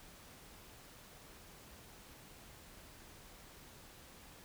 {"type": "silence", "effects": ["pink hiss -57 dBFS RMS until 4.44 s"]}